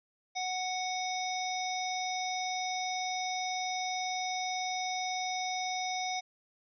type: harmonic tone with a mistuned harmonic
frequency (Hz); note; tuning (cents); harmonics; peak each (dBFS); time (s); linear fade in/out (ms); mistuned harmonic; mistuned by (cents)
740; F#5; 0; 1 / 3 / 5 / 7 / 8; -34 / -39 / -41 / -42 / -43; 0.35-6.21; 20; 8; -23
effects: none